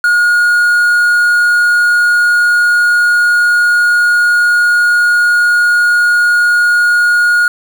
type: tone with quantisation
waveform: triangle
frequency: 1437 Hz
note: F6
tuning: 49 cents sharp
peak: -5 dBFS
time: 0.04-7.48 s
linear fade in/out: 2 ms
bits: 5
effects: none